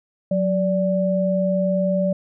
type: tone pair together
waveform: sine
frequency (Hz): 184.1 / 582.5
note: F#3 / D5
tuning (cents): -8 / -14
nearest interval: octave + minor sixth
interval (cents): 1994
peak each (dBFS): -20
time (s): 0.31-2.13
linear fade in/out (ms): 5
effects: none